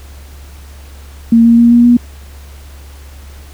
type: tone with pitch steps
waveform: sine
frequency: 230 / 232.7 / 235.4 / 238.1 / 240.9 Hz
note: A#3 / A#3 / A#3 / A#3 / B3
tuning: -23 / -3 / +17 / +37 / -43 cents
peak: -3 dBFS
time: 1.32-1.97 s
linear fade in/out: 5 ms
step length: 130 ms
effects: added 70 Hz sine -31 dBFS peak until 3.53 s + pink hiss -41 dBFS RMS until 3.53 s